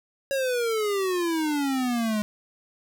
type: exponential sweep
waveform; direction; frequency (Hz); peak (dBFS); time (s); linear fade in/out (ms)
square; down; 554.4 to 207.7; -24; 0.31-2.22; 0
effects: none